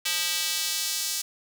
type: tone with high-pass filter sweep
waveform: square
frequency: 176.7 Hz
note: F3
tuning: 21 cents sharp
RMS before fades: -28 dBFS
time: 0.05-1.22 s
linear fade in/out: 10 ms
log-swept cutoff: 3000 to 5300 Hz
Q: 1.1
effects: 8-bit